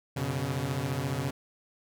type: tone cluster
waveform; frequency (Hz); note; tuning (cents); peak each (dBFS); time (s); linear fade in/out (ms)
sawtooth; 92 / 126 / 140.5; F#2 / B2 / C#3; -9 / +35 / +24; -35 / -29 / -28; 0.16-1.31; 10
effects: none